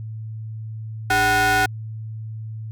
40% pulse ring-modulated tone, 352.1 Hz, F4, 14 cents sharp, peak -12 dBFS, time 1.1-1.66 s, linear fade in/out 5 ms, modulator 1110 Hz, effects added 110 Hz sine -29 dBFS peak until 2.71 s

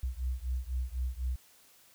sine beating tone pair, 61.3 / 65.3 Hz, B1 / C2, -12 / -3 cents, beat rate 4 Hz, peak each -34 / -35 dBFS, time 0.03-1.36 s, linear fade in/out 5 ms, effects white hiss -61 dBFS RMS until 1.94 s

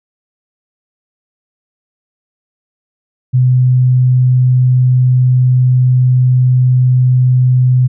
sine tone, 126.8 Hz, B2, 46 cents sharp, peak -6 dBFS, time 3.33-7.88 s, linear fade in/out 20 ms, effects none

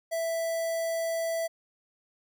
square tone with notch filter, 660 Hz, E5, 2 cents sharp, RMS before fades -30 dBFS, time 0.11-1.48 s, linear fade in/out 20 ms, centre 2900 Hz, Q 1.2, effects none

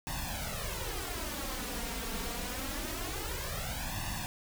pink noise with flanger, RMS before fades -37 dBFS, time 0.07-4.26 s, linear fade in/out 0 ms, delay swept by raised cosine 1.1 to 4.4 ms, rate 0.25 Hz, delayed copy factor +0.9, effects none

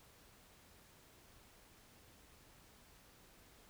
silence, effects pink hiss -64 dBFS RMS until 3.69 s

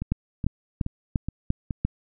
two click trains, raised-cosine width 5 ms, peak -10 / -16 dBFS, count 6 / 5, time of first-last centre 0.12-1.85 / 0.02-1.708 s, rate 2.89 / 2.37 Hz, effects none

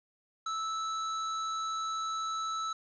square tone, 1312 Hz, E6, 9 cents flat, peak -33 dBFS, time 0.46-2.73 s, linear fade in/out 5 ms, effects resampled to 16000 Hz + 10-bit

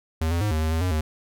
square tone with pitch steps, 80.2 / 85.1 / 105.1 / 78.2 / 79.1 / 81 / 91.1 / 77.7 Hz, E2 / F2 / G#2 / D#2 / D#2 / E2 / F#2 / D#2, -47 / -44 / +21 / +9 / +29 / -30 / -26 / -2 cents, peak -22 dBFS, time 0.21-1.01 s, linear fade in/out 5 ms, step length 100 ms, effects none

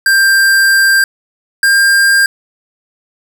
square tone pair in turn, 1584 / 1599.6 Hz, G6 / G6, +18 / +35 cents, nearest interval unison, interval 17 cents, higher second, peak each -7 dBFS, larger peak neither, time 0.06-1.04 / 1.63-2.26 s, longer first, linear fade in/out 2 ms, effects none

